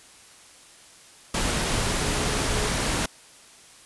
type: tone in noise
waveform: sine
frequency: 421.2 Hz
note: G#4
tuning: 24 cents sharp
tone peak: -35 dBFS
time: 2.01-2.69 s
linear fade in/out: 5 ms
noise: pink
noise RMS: -25 dBFS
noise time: 1.34-3.06 s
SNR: -13 dB
effects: white hiss -50 dBFS RMS until 3.85 s + resampled to 24000 Hz